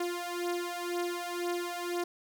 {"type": "beating tone pair", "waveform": "sawtooth", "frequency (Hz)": [349.2, 351.2], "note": ["F4", "F4"], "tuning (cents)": [0, 10], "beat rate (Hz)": 2, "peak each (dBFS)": [-31, -32], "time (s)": [0, 2.04], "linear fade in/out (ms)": 5, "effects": ["10-bit"]}